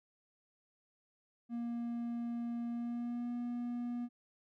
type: tone with pitch glide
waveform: triangle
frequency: 235.9 to 241.1 Hz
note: A#3 to B3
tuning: +21 to -41 cents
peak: -34 dBFS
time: 1.49-4.09 s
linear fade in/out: 50 ms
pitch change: +38 cents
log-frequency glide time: 2.7-3.31 s
effects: none